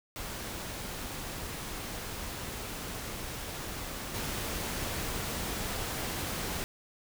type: noise with level steps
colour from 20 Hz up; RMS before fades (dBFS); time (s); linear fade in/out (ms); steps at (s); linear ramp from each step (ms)
pink; -39 / -35; 0.16-6.64; 0; 4.14; 5
effects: none